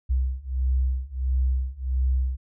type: beating tone pair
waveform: sine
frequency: 63.7 / 65.2 Hz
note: C2 / C2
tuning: -46 / -5 cents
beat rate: 1.5 Hz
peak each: -25 / -24 dBFS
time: 0.09-2.37 s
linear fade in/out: 20 ms
effects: none